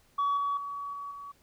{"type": "tone with level steps", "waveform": "sine", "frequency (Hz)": 1133, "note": "C#6", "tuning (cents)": 37, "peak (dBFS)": [-23, -26, -34, -36, -40], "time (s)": [0.18, 1.32], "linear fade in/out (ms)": 10, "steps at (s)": [0.37, 0.57, 0.93, 1.11], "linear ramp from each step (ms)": 2, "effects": ["tanh soft clip ceiling -23 dBFS", "pink hiss -65 dBFS RMS until 1.42 s"]}